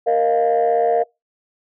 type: chord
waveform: sine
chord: Bb suspended fourth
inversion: none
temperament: equal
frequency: 466.2 / 622.3 / 698.5 Hz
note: Bb4 / Eb5 / F5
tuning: 0 / 0 / 0 cents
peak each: -16 / -20 / -16 dBFS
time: 0.06-1.04 s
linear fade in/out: 20 ms
effects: noise-tail reverb RT60 0.2 s tail -24 dB re dry + tanh soft clip ceiling -9 dBFS